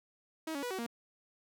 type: tone with pitch steps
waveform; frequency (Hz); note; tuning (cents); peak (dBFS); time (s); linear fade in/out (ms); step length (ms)
sawtooth; 318.8 / 281 / 489.3 / 377.4 / 234.1; D#4 / C#4 / B4 / F#4 / A#3; +42 / +24 / -16 / +34 / +8; -32; 0.47-0.865; 5; 79
effects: none